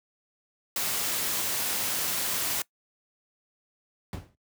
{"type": "noise", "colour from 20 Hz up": "white", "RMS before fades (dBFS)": -29, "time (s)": [0.76, 2.62], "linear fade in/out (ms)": 2}
{"type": "noise with exponential decay", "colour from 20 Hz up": "brown", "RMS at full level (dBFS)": -26, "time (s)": [4.13, 4.35], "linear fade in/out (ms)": 1, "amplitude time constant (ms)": 47}
{"effects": ["noise-tail reverb RT60 0.1 s tail -22 dB re dry", "high-pass 80 Hz 12 dB/octave"]}